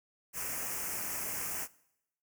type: band-stop noise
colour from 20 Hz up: white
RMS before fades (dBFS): -37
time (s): 0.33-1.68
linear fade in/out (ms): 50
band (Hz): 2700 to 5400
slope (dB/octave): 48
effects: noise-tail reverb RT60 0.8 s tail -21 dB re dry